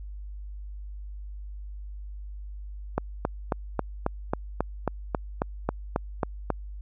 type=click train; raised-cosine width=1 ms; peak=-10 dBFS; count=14; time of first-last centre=2.98-6.503 s; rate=3.69 Hz; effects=added 50 Hz sine -36 dBFS peak until 6.81 s